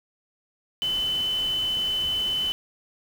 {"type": "tone in noise", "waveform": "sine", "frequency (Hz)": 3026, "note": "F#7", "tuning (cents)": 38, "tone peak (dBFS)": -23, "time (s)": [0.82, 2.52], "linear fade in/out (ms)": 0, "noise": "pink", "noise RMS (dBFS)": -40, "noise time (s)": [0.82, 2.52], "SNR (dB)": 14, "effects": []}